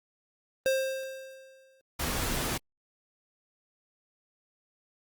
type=tone with exponential decay; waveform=square; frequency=530 Hz; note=C5; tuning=22 cents sharp; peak=-23 dBFS; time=0.66-1.81 s; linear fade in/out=0 ms; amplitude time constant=250 ms
type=noise; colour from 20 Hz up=pink; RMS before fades=-31 dBFS; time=1.99-2.58 s; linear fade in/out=10 ms
effects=Opus 24 kbps